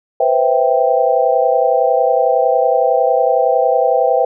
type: chord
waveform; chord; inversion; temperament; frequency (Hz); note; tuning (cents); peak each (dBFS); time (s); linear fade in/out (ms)
sine; C major seventh; third; equal with one note detuned; 493.9 / 524.8 / 659.3 / 784; B4 / C5 / E5 / G5; 0 / +5 / 0 / 0; -16; 0.2-4.25; 5
effects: none